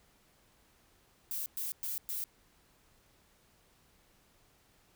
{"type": "noise bursts", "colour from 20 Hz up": "violet", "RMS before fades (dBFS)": -37, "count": 4, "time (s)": [1.31, 2.24], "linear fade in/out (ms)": 0, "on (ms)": 150, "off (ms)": 110, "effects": ["pink hiss -67 dBFS RMS until 4.95 s"]}